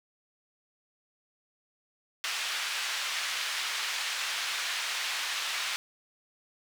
white band-pass noise, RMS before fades -33 dBFS, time 2.24-5.76 s, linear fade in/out 0 ms, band 1300 to 3900 Hz, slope 12 dB/octave, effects none

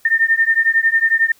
sine beating tone pair, 1807 / 1818 Hz, A6 / A#6, +46 / -44 cents, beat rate 11 Hz, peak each -15 dBFS, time 0.05-1.32 s, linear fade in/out 5 ms, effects white hiss -53 dBFS RMS until 1.39 s

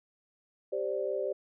sine chord, G suspended fourth, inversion none, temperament just, 392 / 522.7 / 588 Hz, G4 / C5 / D5, 0 / -2 / +2 cents, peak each -34 dBFS, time 0.72-1.33 s, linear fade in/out 10 ms, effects none

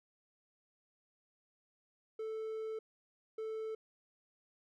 triangle tone bursts at uneven times, 440 Hz, A4, in tune, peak -36 dBFS, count 2, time 2.19-2.79 / 3.38-3.75 s, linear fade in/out 5 ms, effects none

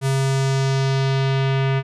square tone with low-pass filter sweep, 135 Hz, C#3, 45 cents flat, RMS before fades -19 dBFS, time 0.01-1.83 s, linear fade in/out 50 ms, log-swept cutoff 10000 to 2500 Hz, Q 1.5, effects none

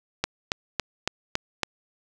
click train, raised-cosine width 0.2 ms, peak -6 dBFS, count 6, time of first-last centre 0.24-1.633 s, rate 3.59 Hz, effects none

